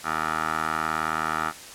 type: tone with band-pass filter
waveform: 15% pulse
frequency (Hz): 79.1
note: D#2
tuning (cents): +29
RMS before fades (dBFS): -27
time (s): 0.03-1.53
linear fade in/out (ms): 50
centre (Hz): 1300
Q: 3.2
effects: white hiss -42 dBFS RMS until 1.74 s + low-pass 10000 Hz 12 dB/octave